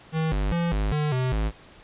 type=tone with pitch steps; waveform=square; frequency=159.5 / 49.64 / 170.7 / 51.4 / 150.5 / 128.3 / 53.5 Hz; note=D#3 / G1 / F3 / G#1 / D3 / C3 / A1; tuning=+43 / +22 / -39 / -17 / +43 / -34 / -48 cents; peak=-23 dBFS; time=0.12-1.52 s; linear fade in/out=50 ms; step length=200 ms; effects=pink hiss -50 dBFS RMS until 1.83 s + resampled to 8000 Hz